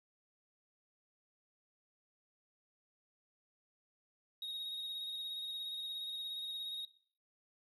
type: tone with vibrato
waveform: triangle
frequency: 3754 Hz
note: A#7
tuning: 11 cents sharp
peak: -39 dBFS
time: 4.42-6.85 s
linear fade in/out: 2 ms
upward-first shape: square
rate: 17 Hz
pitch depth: 16 cents each way
effects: noise-tail reverb RT60 0.5 s tail -18 dB re dry